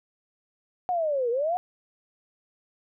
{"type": "linear two-way sweep", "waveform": "sine", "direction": "down then up", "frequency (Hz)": [740, 456.7, 740], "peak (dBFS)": -23, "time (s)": [0.89, 1.57], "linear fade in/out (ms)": 0, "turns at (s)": 1.3, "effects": []}